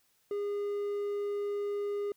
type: tone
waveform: triangle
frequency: 408.2 Hz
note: G#4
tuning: 30 cents flat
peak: -29 dBFS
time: 0.31-2.12 s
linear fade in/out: 2 ms
effects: white hiss -71 dBFS RMS until 2.16 s

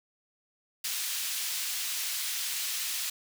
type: high-pass noise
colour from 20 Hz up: pink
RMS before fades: -33 dBFS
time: 0.84-3.1 s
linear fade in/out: 5 ms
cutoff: 3000 Hz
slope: 12 dB/octave
effects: none

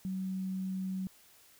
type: tone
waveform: sine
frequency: 188.7 Hz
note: F#3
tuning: 34 cents sharp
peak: -33 dBFS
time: 0.05-1.07 s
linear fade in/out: 0 ms
effects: white hiss -61 dBFS RMS until 1.59 s

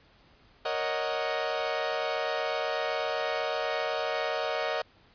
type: chord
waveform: sawtooth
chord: D# minor seventh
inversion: second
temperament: equal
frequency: 466.2 / 554.4 / 622.3 / 740 Hz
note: A#4 / C#5 / D#5 / F#5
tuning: 0 / 0 / 0 / 0 cents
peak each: -31 / -31 / -28 / -31 dBFS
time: 0.65-4.82 s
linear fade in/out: 5 ms
effects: pink hiss -60 dBFS RMS until 5.14 s + resampled to 11025 Hz

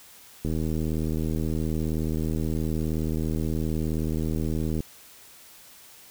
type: click train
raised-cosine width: 3 ms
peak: -16 dBFS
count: 345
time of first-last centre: 0.45-4.804 s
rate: 79 Hz
effects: white hiss -50 dBFS RMS until 6.1 s

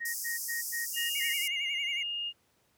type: tone bursts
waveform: sine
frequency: 1871 Hz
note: A#6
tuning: 6 cents sharp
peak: -33 dBFS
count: 6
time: 0-1.34 s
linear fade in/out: 20 ms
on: 140 ms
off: 100 ms
type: band-pass noise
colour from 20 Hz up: white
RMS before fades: -37 dBFS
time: 0.05-1.48 s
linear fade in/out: 5 ms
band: 4900 to 16000 Hz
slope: 96 dB/octave
type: tone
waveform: sine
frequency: 2838 Hz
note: F7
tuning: 27 cents sharp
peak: -32 dBFS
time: 0.93-2.33 s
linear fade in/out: 50 ms
type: tone with vibrato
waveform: triangle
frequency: 2170 Hz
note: C#7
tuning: 37 cents flat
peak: -32 dBFS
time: 1.15-2.03 s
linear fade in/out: 5 ms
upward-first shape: sine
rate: 11 Hz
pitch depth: 88 cents each way
effects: pink hiss -70 dBFS RMS until 2.77 s + high-pass 80 Hz 12 dB/octave

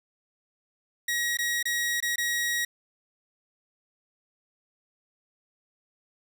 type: tone with dropouts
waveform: sawtooth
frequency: 1900 Hz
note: A#6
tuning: 33 cents sharp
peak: -22 dBFS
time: 1.08-2.65 s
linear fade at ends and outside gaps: 5 ms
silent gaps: 1.372-1.387 / 1.628-1.654 / 2.004-2.025 / 2.159-2.18 s
effects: none

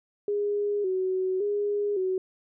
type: tone with vibrato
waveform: sine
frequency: 392 Hz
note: G4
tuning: in tune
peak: -24 dBFS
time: 0.28-2.18 s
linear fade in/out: 2 ms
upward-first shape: square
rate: 0.89 Hz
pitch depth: 81 cents each way
effects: none

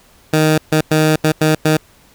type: tone bursts at uneven times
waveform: 15% pulse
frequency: 155.56 Hz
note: D#3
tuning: in tune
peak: -4 dBFS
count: 6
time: 0.33-0.58 / 0.72-0.81 / 0.91-1.16 / 1.24-1.32 / 1.41-1.55 / 1.65-1.77 s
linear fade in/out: 5 ms
effects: pink hiss -49 dBFS RMS until 2.14 s

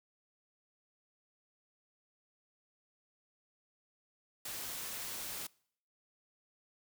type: noise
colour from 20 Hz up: white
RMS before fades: -42 dBFS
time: 4.45-5.47 s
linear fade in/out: 5 ms
effects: noise-tail reverb RT60 0.6 s tail -24 dB re dry

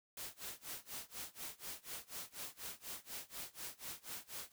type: noise with tremolo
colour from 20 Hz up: white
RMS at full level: -45 dBFS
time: 0.17-4.52 s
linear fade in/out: 2 ms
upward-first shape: sine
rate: 4.1 Hz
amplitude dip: 95%
effects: none

